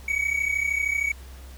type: tone pair together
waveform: triangle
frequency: 2235 / 2268 Hz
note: C#7 / C#7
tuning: +14 / +39 cents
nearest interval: unison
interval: 25 cents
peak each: -25 / -23 dBFS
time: 0.08-1.12 s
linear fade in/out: 5 ms
effects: added 65 Hz sine -40 dBFS peak until 1.57 s + pink hiss -50 dBFS RMS until 1.57 s